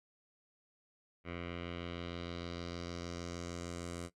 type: tone with low-pass filter sweep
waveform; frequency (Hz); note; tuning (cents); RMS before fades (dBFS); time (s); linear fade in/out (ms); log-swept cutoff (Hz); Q
10% pulse; 86.5; F2; -16; -43; 1.24-4.1; 50; 2400 to 8900; 2.3
effects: noise-tail reverb RT60 0.1 s tail -17 dB re dry